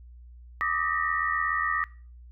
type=tone cluster; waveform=sine; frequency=1178 / 1255 / 1832 / 1919 Hz; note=D6 / D#6 / A#6 / A#6; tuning=+5 / +15 / -31 / +50 cents; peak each=-30 dBFS; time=0.61-1.84 s; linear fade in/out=0 ms; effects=noise-tail reverb RT60 0.4 s tail -22 dB re dry + added 60 Hz sine -45 dBFS peak until 2.31 s